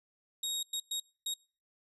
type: tone bursts at uneven times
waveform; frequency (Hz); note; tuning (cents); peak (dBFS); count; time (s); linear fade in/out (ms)
25% pulse; 3765; A#7; +16; -29; 4; 0.43-0.63 / 0.73-0.8 / 0.91-1 / 1.26-1.34; 5
effects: noise-tail reverb RT60 0.4 s tail -26 dB re dry + resampled to 32000 Hz